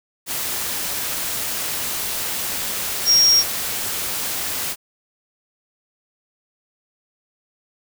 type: tone in noise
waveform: sine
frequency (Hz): 5590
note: F8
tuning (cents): +1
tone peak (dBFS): -11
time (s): 3.05-3.44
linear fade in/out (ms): 50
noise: white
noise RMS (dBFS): -25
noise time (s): 0.26-4.76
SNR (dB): +11
effects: none